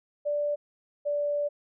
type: tone pair in turn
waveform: sine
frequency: 586 / 582.7 Hz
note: D5 / D5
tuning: -4 / -14 cents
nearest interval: unison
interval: 10 cents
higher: first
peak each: -25 dBFS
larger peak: neither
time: 0.25-0.56 / 1.05-1.49 s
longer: second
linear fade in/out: 20 ms
effects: none